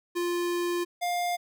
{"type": "tone pair in turn", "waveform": "square", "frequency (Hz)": [349.2, 704.9], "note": ["F4", "F5"], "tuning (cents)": [0, 16], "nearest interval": "octave", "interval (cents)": 1216, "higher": "second", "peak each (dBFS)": -27, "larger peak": "neither", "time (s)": [[0.15, 0.85], [1.01, 1.37]], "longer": "first", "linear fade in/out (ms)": 20, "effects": []}